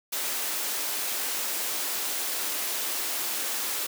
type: high-pass noise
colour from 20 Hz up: white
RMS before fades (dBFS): -30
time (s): 0.12-3.87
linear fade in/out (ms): 10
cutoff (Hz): 260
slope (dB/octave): 24
effects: none